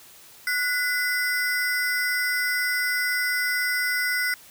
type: ring-modulated tone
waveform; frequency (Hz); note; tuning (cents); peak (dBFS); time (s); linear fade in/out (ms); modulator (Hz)
square; 1743; A6; -17; -20; 0.47-4.34; 2; 275
effects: white hiss -49 dBFS RMS until 4.5 s